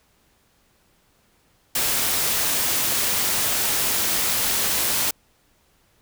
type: noise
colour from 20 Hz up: white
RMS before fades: -22 dBFS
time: 1.75-5.11 s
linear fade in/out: 5 ms
effects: pink hiss -62 dBFS RMS until 6.01 s